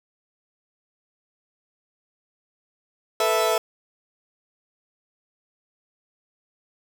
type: chord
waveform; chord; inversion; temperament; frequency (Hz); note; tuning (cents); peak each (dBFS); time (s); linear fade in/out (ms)
30% pulse; A suspended second; none; equal; 440 / 493.9 / 659.3; A4 / B4 / E5; 0 / 0 / 0; -22 / -24 / -19; 3.2-3.58; 2
effects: none